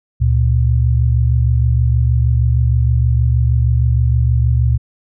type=tone pair together; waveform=sine; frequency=71.6 / 117.99 Hz; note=D2 / A#2; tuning=-43 / +21 cents; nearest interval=major sixth; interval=864 cents; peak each=-13 dBFS; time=0.2-4.78 s; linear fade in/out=20 ms; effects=none